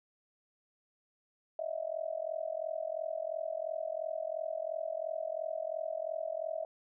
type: tone with amplitude modulation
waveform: sine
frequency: 643 Hz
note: E5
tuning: 43 cents flat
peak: -30 dBFS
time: 1.59-6.65 s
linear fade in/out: 2 ms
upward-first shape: sine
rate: 42.9 Hz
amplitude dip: 95%
effects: none